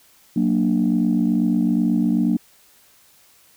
sine chord, Gb augmented, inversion none, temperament equal with one note detuned, 185 / 233.1 / 295.5 Hz, Gb3 / Bb3 / D4, 0 / 0 / +11 cents, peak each -20 / -18 / -21 dBFS, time 0.36-2.37 s, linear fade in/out 5 ms, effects tanh soft clip ceiling -9 dBFS + white hiss -54 dBFS RMS until 3.56 s

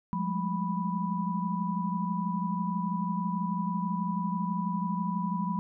sine tone cluster, 176.1 / 202.3 / 214.4 / 987 Hz, F3 / G#3 / A3 / B5, +15 / -45 / -45 / -1 cents, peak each -31 / -34 / -38 / -33 dBFS, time 0.13-5.59 s, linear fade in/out 0 ms, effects none

